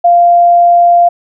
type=tone; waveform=sine; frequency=695 Hz; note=F5; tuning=9 cents flat; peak=-3 dBFS; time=0.04-1.09 s; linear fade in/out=10 ms; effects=none